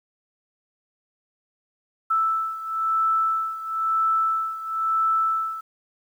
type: beating tone pair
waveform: sine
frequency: 1318.5 / 1319.5 Hz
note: E6 / E6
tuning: 0 / +1 cents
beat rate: 1 Hz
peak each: -22 / -26 dBFS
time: 2.1-5.61 s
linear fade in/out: 10 ms
effects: 9-bit